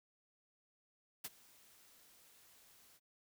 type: noise with ADSR envelope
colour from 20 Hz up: white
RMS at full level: -42 dBFS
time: 1.24-3 s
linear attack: 8 ms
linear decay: 37 ms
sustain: -23 dB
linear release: 43 ms
effects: none